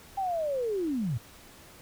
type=linear sweep; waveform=sine; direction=down; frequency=800 to 102.7 Hz; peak=-27 dBFS; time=0.17-1.18 s; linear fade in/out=10 ms; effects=pink hiss -52 dBFS RMS until 1.81 s